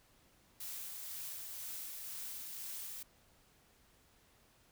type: noise with tremolo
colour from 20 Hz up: blue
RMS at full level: -44 dBFS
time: 0.6-3.03 s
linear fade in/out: 5 ms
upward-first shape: sine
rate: 2 Hz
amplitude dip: 25%
effects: pink hiss -68 dBFS RMS until 4.71 s